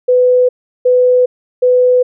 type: tone bursts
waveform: sine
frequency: 499.8 Hz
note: B4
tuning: 21 cents sharp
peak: -6 dBFS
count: 3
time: 0.08-2.03 s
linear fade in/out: 10 ms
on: 410 ms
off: 360 ms
effects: none